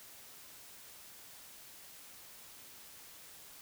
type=silence; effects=white hiss -54 dBFS RMS until 3.61 s